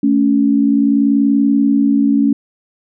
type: tone pair together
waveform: sine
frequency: 220 / 280.6 Hz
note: A3 / C#4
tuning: 0 / +21 cents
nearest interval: major third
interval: 421 cents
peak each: -14 / -11 dBFS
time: 0.03-2.33 s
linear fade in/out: 5 ms
effects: none